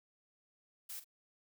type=noise with echo; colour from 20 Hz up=blue; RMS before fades=-45 dBFS; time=0.89-1 s; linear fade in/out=10 ms; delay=45 ms; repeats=1; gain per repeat=-12 dB; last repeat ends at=1.045 s; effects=none